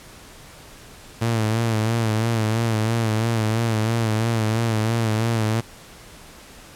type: tone with vibrato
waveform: sawtooth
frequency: 112.2 Hz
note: A2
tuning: 34 cents sharp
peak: -15 dBFS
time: 1.21-5.61 s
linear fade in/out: 10 ms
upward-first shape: sine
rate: 3 Hz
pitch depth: 65 cents each way
effects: pink hiss -44 dBFS RMS until 6.75 s + low-pass 12000 Hz 12 dB/octave